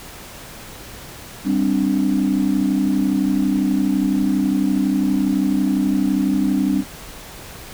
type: chord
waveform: sine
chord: G suspended fourth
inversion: none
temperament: equal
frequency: 196 / 261.6 / 293.7 Hz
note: G3 / C4 / D4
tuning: 0 / 0 / 0 cents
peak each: -19 dBFS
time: 1.44-6.84 s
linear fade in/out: 50 ms
effects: tanh soft clip ceiling -8 dBFS + pink hiss -37 dBFS RMS until 7.73 s